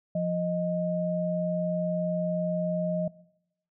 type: tone pair together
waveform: sine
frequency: 174.63 / 622.3 Hz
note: F3 / D#5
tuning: 0 / 0 cents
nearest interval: octave + minor seventh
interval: 2200 cents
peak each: -28 dBFS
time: 0.15-3.08 s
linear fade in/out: 5 ms
effects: noise-tail reverb RT60 0.8 s tail -21 dB re dry